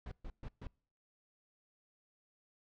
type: noise bursts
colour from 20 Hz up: brown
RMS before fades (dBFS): -44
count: 4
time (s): 0.06-0.67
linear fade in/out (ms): 2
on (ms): 55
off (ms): 130
effects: noise-tail reverb RT60 0.5 s tail -26 dB re dry + low-pass 4000 Hz 12 dB/octave